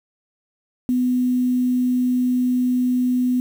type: tone with quantisation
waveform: sine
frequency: 250 Hz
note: B3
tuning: 21 cents sharp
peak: -16 dBFS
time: 0.89-3.4 s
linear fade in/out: 0 ms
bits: 7
effects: none

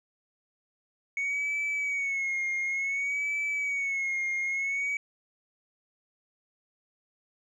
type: tone with vibrato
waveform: sine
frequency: 2217 Hz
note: C#7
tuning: in tune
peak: -25 dBFS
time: 1.17-4.97 s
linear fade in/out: 2 ms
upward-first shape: sine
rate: 0.56 Hz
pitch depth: 69 cents each way
effects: tanh soft clip ceiling -26 dBFS

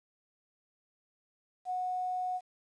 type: tone with quantisation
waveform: sine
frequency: 733 Hz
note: F#5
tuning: 16 cents flat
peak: -31 dBFS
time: 1.65-2.41 s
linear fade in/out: 50 ms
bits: 10
effects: resampled to 22050 Hz

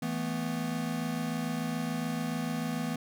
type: chord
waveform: square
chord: E suspended fourth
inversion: none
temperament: equal with one note detuned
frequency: 163.86 / 220 / 246.9 Hz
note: E3 / A3 / B3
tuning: -10 / 0 / 0 cents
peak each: -36 / -37 / -35 dBFS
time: 0.02-2.96 s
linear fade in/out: 5 ms
effects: none

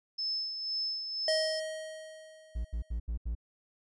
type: tone with tremolo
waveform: sine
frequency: 5240 Hz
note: E8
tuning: 11 cents flat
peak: -30 dBFS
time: 0.18-1.6 s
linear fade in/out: 10 ms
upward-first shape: sine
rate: 2 Hz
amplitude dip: 50%
type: tone with exponential decay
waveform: square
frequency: 630 Hz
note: D#5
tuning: 21 cents sharp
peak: -27 dBFS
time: 1.28-2.99 s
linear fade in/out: 2 ms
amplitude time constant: 370 ms
type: tone bursts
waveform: triangle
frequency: 57.1 Hz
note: A#1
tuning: 35 cents flat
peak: -29 dBFS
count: 5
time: 2.55-3.352 s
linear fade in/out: 10 ms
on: 98 ms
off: 78 ms
effects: resampled to 24000 Hz

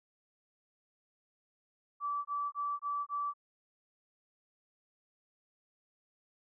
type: tone bursts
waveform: sine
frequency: 1157 Hz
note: D6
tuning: 26 cents flat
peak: -32 dBFS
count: 5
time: 2-3.338 s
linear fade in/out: 50 ms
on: 250 ms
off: 22 ms
effects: none

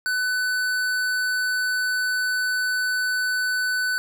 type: tone with hard clipping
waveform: sine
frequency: 1500 Hz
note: F#6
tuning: 23 cents sharp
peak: -23 dBFS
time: 0.06-3.98 s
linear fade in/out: 0 ms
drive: 15 dB
effects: none

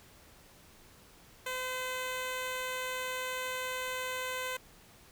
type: tone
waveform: 10% pulse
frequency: 511 Hz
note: C5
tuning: 41 cents flat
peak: -26 dBFS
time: 1.46-4.57 s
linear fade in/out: 5 ms
effects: pink hiss -58 dBFS RMS until 5.11 s

